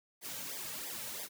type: noise with flanger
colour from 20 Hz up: white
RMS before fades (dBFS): -42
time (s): 0.21-1.29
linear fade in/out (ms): 50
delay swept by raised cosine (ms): 0.71 to 2.91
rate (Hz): 3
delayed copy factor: -1
effects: none